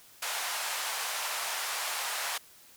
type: band-pass noise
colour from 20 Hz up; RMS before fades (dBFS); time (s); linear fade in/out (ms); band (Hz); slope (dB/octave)
pink; -34; 0.22-2.38; 5; 730 to 14000; 24
effects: white hiss -56 dBFS RMS until 2.76 s